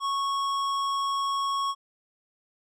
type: tone with hard clipping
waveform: sine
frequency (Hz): 1104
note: C#6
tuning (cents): -7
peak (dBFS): -27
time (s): 0-1.75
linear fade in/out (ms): 50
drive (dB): 12
effects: none